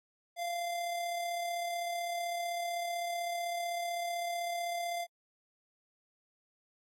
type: tone with amplitude modulation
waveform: square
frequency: 692 Hz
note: F5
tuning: 16 cents flat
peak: -33 dBFS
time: 0.36-5.07 s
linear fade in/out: 50 ms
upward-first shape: sine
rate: 35.8 Hz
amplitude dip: 30%
effects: AAC 64 kbps